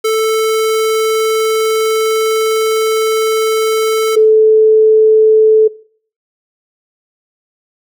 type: tone pair in turn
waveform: square / sine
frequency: 440.1 / 436.1 Hz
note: A4 / A4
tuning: 0 / -15 cents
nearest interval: unison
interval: 15 cents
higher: first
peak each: -11 / -4 dBFS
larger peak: second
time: 0.04-4.16 / 4.16-5.68 s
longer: first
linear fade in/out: 10 ms
effects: noise-tail reverb RT60 0.5 s tail -21 dB re dry